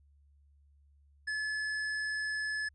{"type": "tone with hard clipping", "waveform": "sine", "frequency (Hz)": 1719, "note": "A6", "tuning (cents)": -41, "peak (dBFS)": -34, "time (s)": [1.27, 2.69], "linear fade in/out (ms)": 10, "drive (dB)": 9, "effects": ["added 71 Hz sine -61 dBFS peak until 2.74 s", "resampled to 22050 Hz"]}